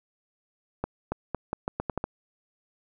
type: accelerating click train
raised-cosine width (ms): 1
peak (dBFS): -14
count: 9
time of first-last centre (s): 0.84-2.041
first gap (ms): 280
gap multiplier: 0.81
effects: none